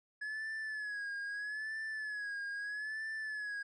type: tone with vibrato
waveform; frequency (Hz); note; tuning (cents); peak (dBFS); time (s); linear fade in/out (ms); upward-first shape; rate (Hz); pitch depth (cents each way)
triangle; 1695; G#6; +35; -36; 0.21-3.63; 10; sine; 0.78; 73
effects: resampled to 22050 Hz